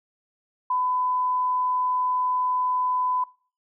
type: tone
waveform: sine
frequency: 1004 Hz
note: B5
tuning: 28 cents sharp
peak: -21 dBFS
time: 0.7-3.24 s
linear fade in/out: 5 ms
effects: noise-tail reverb RT60 0.4 s tail -22 dB re dry